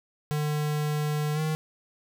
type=tone with pitch glide; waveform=square; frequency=150 to 156.01 Hz; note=D3 to D#3; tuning=+37 to +5 cents; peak=-26 dBFS; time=0.31-1.55 s; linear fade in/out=0 ms; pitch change=+68 cents; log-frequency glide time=1.34-1.4 s; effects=none